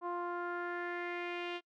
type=tone with low-pass filter sweep; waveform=sawtooth; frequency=350 Hz; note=F4; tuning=4 cents sharp; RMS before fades=-39 dBFS; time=0.01-1.61 s; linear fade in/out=50 ms; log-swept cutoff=1000 to 3000 Hz; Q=3.6; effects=noise-tail reverb RT60 0.1 s tail -26 dB re dry